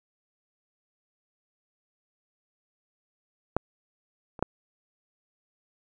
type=clicks; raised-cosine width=1 ms; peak=-9 / -27 / -9 dBFS; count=3; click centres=3.566 / 4.392 / 4.426 s; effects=none